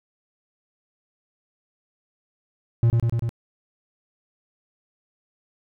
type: tone with echo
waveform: triangle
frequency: 116.54 Hz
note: A#2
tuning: in tune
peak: -12 dBFS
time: 2.83-2.9 s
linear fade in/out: 0 ms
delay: 98 ms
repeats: 4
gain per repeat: -2 dB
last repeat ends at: 3.292 s
effects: none